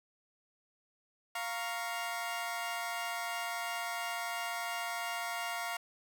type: chord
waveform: 20% pulse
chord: Bb minor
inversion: second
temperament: equal with one note detuned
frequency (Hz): 698.5 / 932.3 / 1112.6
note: F5 / Bb5 / Db6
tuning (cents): 0 / 0 / +6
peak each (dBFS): -33 / -36 / -38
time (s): 1.35-5.77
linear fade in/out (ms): 5
effects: none